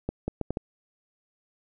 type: accelerating click train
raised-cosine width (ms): 2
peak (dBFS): -15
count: 5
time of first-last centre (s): 0.09-0.571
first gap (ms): 190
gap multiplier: 0.7
effects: none